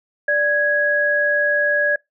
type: tone pair together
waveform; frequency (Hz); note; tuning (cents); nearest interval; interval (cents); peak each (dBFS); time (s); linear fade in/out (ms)
sine; 587.3 / 1661.2; D5 / G#6; 0 / 0; octave + tritone; 1800; -20 / -16; 0.28-1.96; 5
effects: noise-tail reverb RT60 0.2 s tail -26 dB re dry